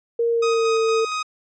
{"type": "tone with pitch glide", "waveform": "sine", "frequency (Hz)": [466.2, 448.5], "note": ["A#4", "A4"], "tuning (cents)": [0, 33], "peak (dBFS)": -17, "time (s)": [0.19, 1.05], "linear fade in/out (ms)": 5, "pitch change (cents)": -67, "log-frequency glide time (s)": [0.31, 0.76]}
{"type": "tone with tremolo", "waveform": "sawtooth", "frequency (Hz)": 1253, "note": "D#6", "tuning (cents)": 12, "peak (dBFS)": -19, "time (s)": [0.42, 1.23], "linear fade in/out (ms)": 10, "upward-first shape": "square", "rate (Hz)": 4.3, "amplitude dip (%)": 25}
{"effects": ["resampled to 16000 Hz"]}